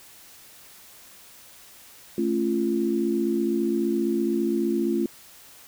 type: chord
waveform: sine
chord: A augmented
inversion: none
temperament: just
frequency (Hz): 220 / 275 / 343.8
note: A3 / C#4 / E#4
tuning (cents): 0 / -14 / -27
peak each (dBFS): -26 / -28 / -24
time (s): 2.18-5.06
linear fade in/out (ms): 2
effects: white hiss -49 dBFS RMS until 5.67 s